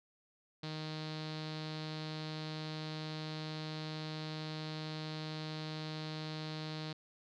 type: tone with low-pass filter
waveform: sawtooth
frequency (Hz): 155.56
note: D#3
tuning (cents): 0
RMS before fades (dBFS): -42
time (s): 0.63-6.93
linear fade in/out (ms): 5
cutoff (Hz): 4200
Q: 4.9
effects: none